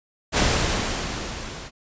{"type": "noise with level ramp", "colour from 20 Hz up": "pink", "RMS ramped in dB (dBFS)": [-18, -37], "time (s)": [0.32, 1.71], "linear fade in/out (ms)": 50, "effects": ["resampled to 16000 Hz"]}